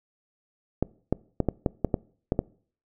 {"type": "clicks", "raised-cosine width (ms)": 2, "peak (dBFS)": -9, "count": 9, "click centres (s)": [0.826, 1.126, 1.403, 1.487, 1.662, 1.847, 1.942, 2.321, 2.391], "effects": ["noise-tail reverb RT60 0.5 s tail -23 dB re dry"]}